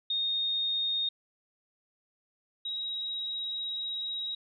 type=tone pair in turn; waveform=sine; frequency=3695 / 3821 Hz; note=A#7 / A#7; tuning=-16 / +42 cents; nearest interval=minor second; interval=58 cents; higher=second; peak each=-27 / -32 dBFS; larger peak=first; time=0.1-1.09 / 2.65-4.35 s; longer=second; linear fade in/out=5 ms; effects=none